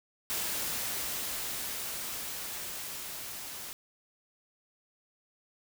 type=noise with level ramp; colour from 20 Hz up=white; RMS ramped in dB=-33 to -42 dBFS; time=0.3-3.73 s; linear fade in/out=0 ms; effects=none